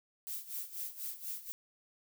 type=noise with tremolo; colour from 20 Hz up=violet; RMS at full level=-39 dBFS; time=0.27-1.52 s; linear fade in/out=0 ms; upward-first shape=sine; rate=4.1 Hz; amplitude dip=80%; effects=none